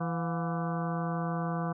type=harmonic tone with a mistuned harmonic; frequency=166.9 Hz; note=E3; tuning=22 cents sharp; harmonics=1 / 2 / 3 / 4 / 5 / 6 / 7 / 8 / 9; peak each=-31 / -41 / -40 / -38 / -46 / -42 / -40 / -48 / -46 dBFS; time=0-1.73 s; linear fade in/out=10 ms; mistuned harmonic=4; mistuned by=+93 cents; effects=none